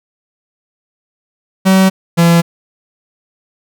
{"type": "tone pair in turn", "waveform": "45% pulse", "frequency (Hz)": [190, 169.27], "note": ["F#3", "E3"], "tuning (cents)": [46, 46], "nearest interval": "major second", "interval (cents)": 200, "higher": "first", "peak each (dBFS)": -6, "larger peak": "neither", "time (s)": [[1.65, 1.9], [2.17, 2.42]], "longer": "neither", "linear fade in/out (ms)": 20, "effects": []}